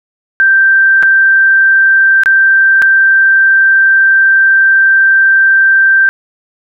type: tone with dropouts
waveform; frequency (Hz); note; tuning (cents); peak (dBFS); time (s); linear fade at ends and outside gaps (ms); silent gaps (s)
sine; 1568; G6; 0; -4; 0.4-6.09; 0; 1.026-1.032 / 2.235-2.259 / 2.819-2.823
effects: none